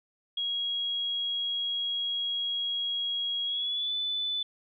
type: tone with pitch glide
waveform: sine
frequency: 3300 to 3496 Hz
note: G#7 to A7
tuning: -12 to -12 cents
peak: -28 dBFS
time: 0.37-4.43 s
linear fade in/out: 5 ms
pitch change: +100 cents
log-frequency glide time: 3.46-3.93 s
effects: none